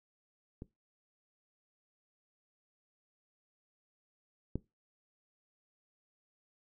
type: clicks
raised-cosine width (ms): 3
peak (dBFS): -30 / -21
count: 2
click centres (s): 0.621 / 4.556
effects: noise-tail reverb RT60 0.2 s tail -19 dB re dry